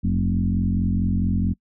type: tone with frequency modulation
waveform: sine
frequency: 138.59 Hz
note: C#3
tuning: in tune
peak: -18 dBFS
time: 0.03-1.54 s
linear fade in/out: 20 ms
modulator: 44.5 Hz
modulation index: 2.4
effects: noise-tail reverb RT60 0.1 s tail -26 dB re dry